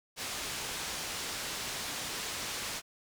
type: low-pass noise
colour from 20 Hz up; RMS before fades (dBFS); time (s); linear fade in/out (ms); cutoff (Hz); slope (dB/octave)
white; -38; 0.16-2.82; 50; 6800; 12
effects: none